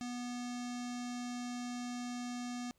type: tone with low-pass filter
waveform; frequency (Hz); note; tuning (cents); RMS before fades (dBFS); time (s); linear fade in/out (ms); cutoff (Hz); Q
square; 244.5; B3; -17; -41; 0.01-2.71; 0; 6700; 2.5
effects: pink hiss -75 dBFS RMS until 2.78 s

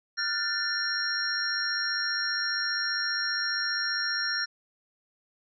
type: tone cluster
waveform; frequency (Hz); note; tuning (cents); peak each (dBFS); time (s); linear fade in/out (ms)
sine; 1402 / 1497 / 1776 / 4179 / 5550; F6 / F#6 / A6 / C8 / F8; +6 / +20 / +16 / -3 / -12; -34 / -37 / -32 / -36 / -30; 0.17-4.46; 20
effects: none

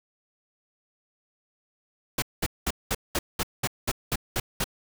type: noise bursts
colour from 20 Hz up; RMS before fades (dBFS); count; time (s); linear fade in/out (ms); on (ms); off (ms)
pink; -26; 11; 2.18-4.642; 5; 42; 200
effects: none

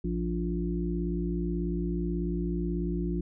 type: harmonic tone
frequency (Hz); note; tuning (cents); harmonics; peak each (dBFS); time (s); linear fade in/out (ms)
58.27; A#1; 0; 1 / 3 / 5 / 6; -32 / -31 / -36 / -35; 0.04-3.21; 5
effects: none

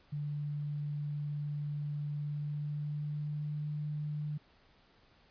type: tone with pitch glide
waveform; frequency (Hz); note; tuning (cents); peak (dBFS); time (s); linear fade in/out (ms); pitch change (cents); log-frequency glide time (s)
sine; 146.83 to 149.57; D3 to D3; 0 to +32; -34; 0.12-4.38; 10; +32; 2.16-3.69
effects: pink hiss -65 dBFS RMS until 5.3 s + resampled to 11025 Hz

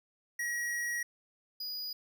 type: tone pair in turn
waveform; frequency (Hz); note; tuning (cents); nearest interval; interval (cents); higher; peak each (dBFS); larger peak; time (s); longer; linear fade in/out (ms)
square; 1906 / 4921; A#6 / D#8; +38 / -20; octave + major third; 1642; second; -33 / -37; first; 0.39-1.03 / 1.6-1.93; first; 5
effects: none

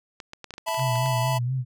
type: clicks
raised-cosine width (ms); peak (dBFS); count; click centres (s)
0.2; -21; 11; 0.202 / 0.334 / 0.443 / 0.507 / 0.539 / 0.581 / 0.685 / 0.745 / 0.795 / 0.956 / 1.06
type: chord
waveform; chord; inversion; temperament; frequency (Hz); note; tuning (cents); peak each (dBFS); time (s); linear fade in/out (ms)
square; E suspended fourth; none; just; 659.3 / 879 / 988.9; E5 / A5 / B5; 0 / -2 / +2; -30; 0.66-1.39; 20
type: tone with vibrato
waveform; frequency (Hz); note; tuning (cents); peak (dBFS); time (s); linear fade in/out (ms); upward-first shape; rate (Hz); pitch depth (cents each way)
sine; 126.3; B2; +39; -23; 0.77-1.65; 50; sine; 4.2; 79
effects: none

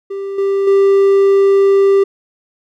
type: tone with level steps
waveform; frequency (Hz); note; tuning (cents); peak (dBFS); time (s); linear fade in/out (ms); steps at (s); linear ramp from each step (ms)
triangle; 393.8; G4; +8; -18 / -10 / -5; 0.1-2.04; 10; 0.38 / 0.67; 5
effects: none

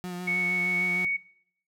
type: tone with vibrato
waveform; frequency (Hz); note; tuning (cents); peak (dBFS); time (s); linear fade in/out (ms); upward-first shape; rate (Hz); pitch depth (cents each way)
35% pulse; 179; F3; +43; -31; 0.04-1.05; 0; sine; 6.5; 23
type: tone with pitch glide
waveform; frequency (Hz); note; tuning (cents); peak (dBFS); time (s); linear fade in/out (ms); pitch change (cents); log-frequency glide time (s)
sine; 2217 to 2230; C#7 to C#7; 0 to +10; -24; 0.27-1.17; 10; +10; 0.69-0.9
effects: noise-tail reverb RT60 0.7 s tail -22 dB re dry

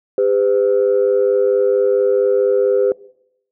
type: tone pair together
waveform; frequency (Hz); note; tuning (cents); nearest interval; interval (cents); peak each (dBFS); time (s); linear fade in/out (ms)
sine; 401.6 / 506; G4 / B4; +42 / +42; major third; 400; -14; 0.18-2.92; 2
effects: noise-tail reverb RT60 0.8 s tail -22 dB re dry + tanh soft clip ceiling -6 dBFS

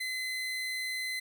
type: tone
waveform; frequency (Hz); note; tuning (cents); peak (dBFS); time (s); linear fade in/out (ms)
30% pulse; 2040; C7; -44; -30; 0-1.2; 10
effects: none

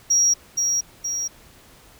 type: tone with echo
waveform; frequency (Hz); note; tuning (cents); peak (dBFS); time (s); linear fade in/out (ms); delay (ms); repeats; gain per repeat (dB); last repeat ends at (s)
triangle; 5670; F8; +25; -12; 0.1-0.34; 10; 470; 2; -5; 1.28
effects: tanh soft clip ceiling -11 dBFS + pink hiss -50 dBFS RMS until 1.99 s

